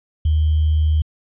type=tone with sample-and-hold; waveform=sine; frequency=77.2 Hz; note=D#2; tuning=13 cents flat; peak=-13 dBFS; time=0.25-1.02 s; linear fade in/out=5 ms; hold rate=3150 Hz; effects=resampled to 8000 Hz